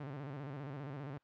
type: tone with vibrato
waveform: sawtooth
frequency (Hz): 140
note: C#3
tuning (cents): +18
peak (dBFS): -38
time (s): 0-1.18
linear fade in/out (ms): 5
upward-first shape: square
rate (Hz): 15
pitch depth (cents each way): 98
effects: white hiss -75 dBFS RMS until 1.23 s + low-pass 2000 Hz 12 dB/octave